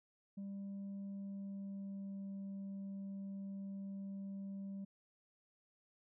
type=tone with pitch glide; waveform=sine; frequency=197.8 to 196.09 Hz; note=G3 to G3; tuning=+16 to +1 cents; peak=-40 dBFS; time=0.37-4.85 s; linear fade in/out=10 ms; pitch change=-15 cents; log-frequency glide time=1.03-2.29 s; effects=tanh soft clip ceiling -42 dBFS